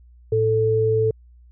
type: tone pair together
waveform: sine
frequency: 111.05 / 440 Hz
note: A2 / A4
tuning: +16 / 0 cents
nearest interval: 2 octaves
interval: 2384 cents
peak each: -22 / -17 dBFS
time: 0.32-1.11 s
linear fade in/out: 5 ms
effects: added 60 Hz sine -46 dBFS peak until 1.51 s